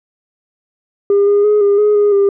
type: tone with pitch steps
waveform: sine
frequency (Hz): 402.5 / 407.7 / 419.6 / 403.7 / 419 / 412.3 / 398.8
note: G4 / G#4 / G#4 / G#4 / G#4 / G#4 / G4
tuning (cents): +46 / -32 / +18 / -49 / +15 / -13 / +30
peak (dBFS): -6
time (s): 1.1-2.29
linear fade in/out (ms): 2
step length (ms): 170
effects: tanh soft clip ceiling -6 dBFS